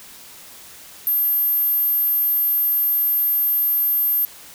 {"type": "tone", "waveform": "sine", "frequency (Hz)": 12940, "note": "G#9", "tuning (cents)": -46, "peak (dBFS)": -16, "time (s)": [1.07, 4.25], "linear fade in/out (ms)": 0, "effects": ["white hiss -42 dBFS RMS until 4.54 s"]}